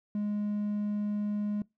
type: tone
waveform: triangle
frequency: 207.7 Hz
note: G#3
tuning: in tune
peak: -26 dBFS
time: 0.15-1.62 s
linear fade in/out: 2 ms
effects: noise-tail reverb RT60 0.2 s tail -24 dB re dry + tanh soft clip ceiling -22 dBFS